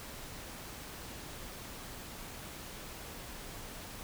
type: silence
effects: pink hiss -46 dBFS RMS until 4.03 s